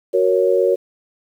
sine chord, F# major, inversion none, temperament equal, 370 / 466.2 / 554.4 Hz, F#4 / A#4 / C#5, 0 / 0 / 0 cents, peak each -17 dBFS, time 0.13-0.76 s, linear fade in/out 20 ms, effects 8-bit

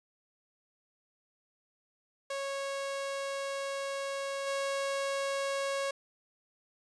sawtooth tone with level steps, 551 Hz, C#5, 11 cents flat, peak -30 / -27 dBFS, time 2.3-5.91 s, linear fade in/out 5 ms, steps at 4.46 s, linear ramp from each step 20 ms, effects resampled to 22050 Hz

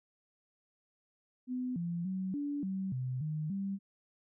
sine tone with pitch steps, 252 / 171.5 / 188.3 / 288 / 191.2 / 127.9 / 153.9 / 196.1 Hz, B3 / F3 / F#3 / D4 / G3 / C3 / D#3 / G3, +35 / -31 / +31 / -34 / -43 / -39 / -19 / +1 cents, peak -33 dBFS, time 1.47-3.79 s, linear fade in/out 50 ms, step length 290 ms, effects none

